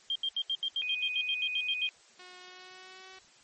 sine tone bursts, 3188 Hz, G7, 28 cents sharp, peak -28 dBFS, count 14, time 0.1-1.871 s, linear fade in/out 2 ms, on 55 ms, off 77 ms
sine tone, 2489 Hz, D#7, in tune, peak -32 dBFS, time 0.82-1.89 s, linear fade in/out 0 ms
5% pulse tone with pitch glide, 363.6 to 377.1 Hz, F#4 to F#4, -30 to +33 cents, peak -37 dBFS, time 2.19-3.19 s, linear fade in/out 5 ms, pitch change +63 cents, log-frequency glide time 2.41-3.08 s
effects white hiss -59 dBFS RMS until 3.43 s + MP3 32 kbps

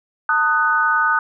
sine chord, D# diminished, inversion second, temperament just, 896 / 1244.5 / 1493.4 Hz, A5 / D#6 / F#6, +31 / 0 / +16 cents, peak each -22 / -18 / -17 dBFS, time 0.29-1.19 s, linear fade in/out 2 ms, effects none

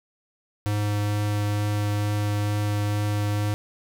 square tone with vibrato, 103.83 Hz, G#2, in tune, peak -23 dBFS, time 0.66-3.54 s, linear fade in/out 0 ms, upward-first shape triangle, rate 2.2 Hz, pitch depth 8 cents each way, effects none

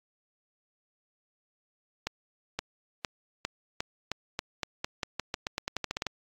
accelerating click train, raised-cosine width 0.2 ms, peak -13 dBFS, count 21, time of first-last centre 2.07-6.067 s, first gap 520 ms, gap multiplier 0.88, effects AAC 48 kbps

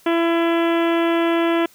harmonic tone, 335.3 Hz, E4, 30 cents sharp, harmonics 1 / 2 / 3 / 4 / 5 / 6 / 7 / 8 / 9 / 10, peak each -17 / -23 / -27 / -29 / -31 / -33 / -34 / -35 / -36 / -37 dBFS, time 0.06-1.66 s, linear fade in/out 5 ms, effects white hiss -52 dBFS RMS until 1.74 s

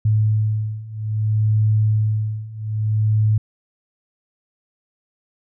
sine beating tone pair, 107.4 / 108.01 Hz, A2 / A2, -41 / -32 cents, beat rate 0.61 Hz, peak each -20 / -18 dBFS, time 0.05-3.38 s, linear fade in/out 5 ms, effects none

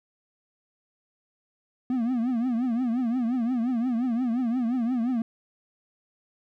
triangle tone with vibrato, 242.1 Hz, B3, 34 cents flat, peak -21 dBFS, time 1.9-5.22 s, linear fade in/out 2 ms, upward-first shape triangle, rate 5.7 Hz, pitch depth 160 cents each way, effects none

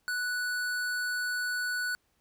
sine tone with hard clipping, 1480 Hz, F#6, in tune, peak -31 dBFS, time 0.08-1.95 s, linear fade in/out 0 ms, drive 16 dB, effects pink hiss -73 dBFS RMS until 2.2 s

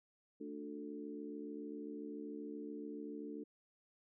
harmonic tone with a mistuned harmonic, 73.42 Hz, D2, in tune, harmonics 3 / 4 / 5 / 6, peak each -50 / -46 / -53 / -50 dBFS, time 0.4-3.44 s, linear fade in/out 10 ms, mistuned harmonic 5, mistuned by -29 cents, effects none

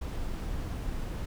brown noise, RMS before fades -34 dBFS, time 0.01-1.26 s, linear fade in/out 10 ms, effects none

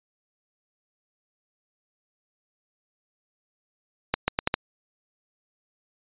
accelerating click train, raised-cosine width 0.3 ms, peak -5 dBFS, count 5, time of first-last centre 4.14-4.541 s, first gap 140 ms, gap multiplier 0.78, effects resampled to 8000 Hz

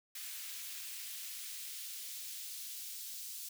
white noise with high-pass filter sweep, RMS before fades -45 dBFS, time 0.15-3.49 s, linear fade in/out 5 ms, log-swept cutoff 2000 to 4200 Hz, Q 0.91, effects none

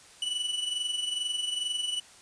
45% pulse tone with amplitude modulation, 2960 Hz, F#7, in tune, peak -26 dBFS, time 0.22-2 s, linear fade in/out 2 ms, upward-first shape sine, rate 22.3 Hz, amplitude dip 60%, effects white hiss -53 dBFS RMS until 2.21 s + resampled to 22050 Hz

